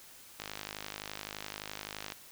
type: click train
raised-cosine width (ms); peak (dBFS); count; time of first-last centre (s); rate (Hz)
0.2; -21; 90; 0.4-2.121; 51.7
effects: white hiss -54 dBFS RMS until 2.31 s